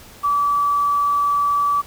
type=tone with quantisation; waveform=sine; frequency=1152 Hz; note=D6; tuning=34 cents flat; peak=-15 dBFS; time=0.23-1.82 s; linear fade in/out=20 ms; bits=7; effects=pink hiss -43 dBFS RMS until 1.86 s